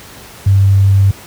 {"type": "tone", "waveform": "sine", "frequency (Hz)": 98, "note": "G2", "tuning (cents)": 0, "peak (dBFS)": -5, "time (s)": [0.46, 1.11], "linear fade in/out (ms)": 5, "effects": ["pink hiss -35 dBFS RMS until 1.26 s", "high-pass 60 Hz 12 dB/octave"]}